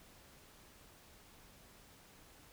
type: silence
effects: pink hiss -61 dBFS RMS until 2.52 s